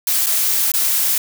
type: noise with dropouts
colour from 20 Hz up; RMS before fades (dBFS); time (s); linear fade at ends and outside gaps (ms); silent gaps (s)
blue; -17; 0.07-1.18; 2; 0.262-0.267 / 0.718-0.738
effects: none